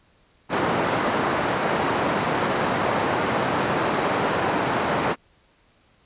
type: band-pass noise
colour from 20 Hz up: white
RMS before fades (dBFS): -23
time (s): 0.49-5.16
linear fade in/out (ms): 50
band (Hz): 130 to 1100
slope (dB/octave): 12
effects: pink hiss -60 dBFS RMS until 6.05 s + resampled to 8000 Hz